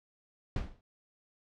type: noise with exponential decay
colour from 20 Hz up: brown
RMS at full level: -28 dBFS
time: 0.56-0.81 s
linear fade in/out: 2 ms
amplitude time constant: 54 ms
effects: low-pass 5000 Hz 12 dB/octave